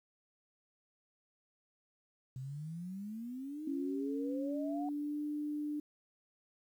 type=exponential sweep; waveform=sine; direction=up; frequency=126.5 to 747 Hz; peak=-40 dBFS; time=2.36-4.89 s; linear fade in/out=2 ms
type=tone with pitch glide; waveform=sine; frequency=277.2 to 297.1 Hz; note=C#4 to D4; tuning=0 to +20 cents; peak=-35 dBFS; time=3.67-5.8 s; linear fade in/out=5 ms; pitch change=+120 cents; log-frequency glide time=4.13-5.22 s
effects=11-bit